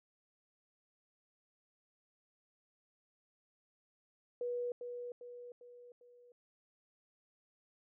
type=tone with echo; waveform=sine; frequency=486.2 Hz; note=B4; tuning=27 cents flat; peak=-35 dBFS; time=4.41-4.72 s; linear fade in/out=2 ms; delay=400 ms; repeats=4; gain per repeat=-6 dB; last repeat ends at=6.32 s; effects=none